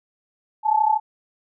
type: tone pair together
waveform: sine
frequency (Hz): 851 / 883.7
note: G#5 / A5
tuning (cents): +42 / +7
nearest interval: minor second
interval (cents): 65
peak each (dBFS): -18 / -19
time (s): 0.63-1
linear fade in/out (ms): 50
effects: none